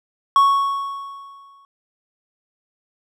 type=tone with exponential decay; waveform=triangle; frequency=1108.7 Hz; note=C#6; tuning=in tune; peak=-7 dBFS; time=0.36-1.65 s; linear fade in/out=1 ms; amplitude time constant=280 ms; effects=none